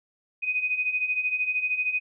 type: beating tone pair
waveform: sine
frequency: 2489 / 2502 Hz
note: D#7 / D#7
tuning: 0 / +9 cents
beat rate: 13 Hz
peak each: -30 / -25 dBFS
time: 0.42-2 s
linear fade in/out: 20 ms
effects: none